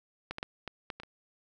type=clicks; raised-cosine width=0.3 ms; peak=-20 / -21 / -18 / -22 / -20 / -27 / -30 dBFS; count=7; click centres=0.31 / 0.384 / 0.429 / 0.677 / 0.902 / 1 / 1.034 s; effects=none